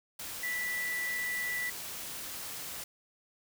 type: tone in noise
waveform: sine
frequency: 1969 Hz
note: B6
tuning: 6 cents flat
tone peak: -32 dBFS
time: 0.43-1.7 s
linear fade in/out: 5 ms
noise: white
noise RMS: -41 dBFS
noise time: 0.19-2.84 s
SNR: +6 dB
effects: none